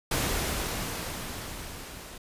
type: noise with level ramp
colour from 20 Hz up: pink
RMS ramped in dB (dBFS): -27 to -44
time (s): 0.11-2.18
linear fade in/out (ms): 5
effects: resampled to 32000 Hz